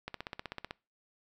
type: click train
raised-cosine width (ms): 0.3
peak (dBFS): -22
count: 11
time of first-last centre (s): 0.08-0.709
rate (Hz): 15.9
effects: noise-tail reverb RT60 0.3 s tail -24 dB re dry